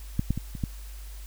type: clicks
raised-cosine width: 5 ms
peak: -11 / -12 / -17 / -23 / -14 dBFS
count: 5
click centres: 0.194 / 0.306 / 0.376 / 0.552 / 0.638 s
effects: added 50 Hz sine -38 dBFS peak until 1.26 s + white hiss -51 dBFS RMS until 1.26 s